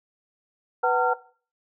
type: tone cluster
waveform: sine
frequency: 494.1 / 751 / 909 / 1380 Hz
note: B4 / F#5 / A#5 / F6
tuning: +1 / +26 / -44 / -21 cents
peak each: -24 dBFS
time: 0.83-1.14 s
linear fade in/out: 10 ms
effects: noise-tail reverb RT60 0.4 s tail -18 dB re dry